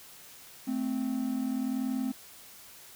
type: tone pair together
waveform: triangle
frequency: 220 / 260.9 Hz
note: A3 / C4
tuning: 0 / -5 cents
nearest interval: minor third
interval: 295 cents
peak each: -32 / -28 dBFS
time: 0.67-2.12 s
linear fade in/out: 10 ms
effects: white hiss -51 dBFS RMS until 2.95 s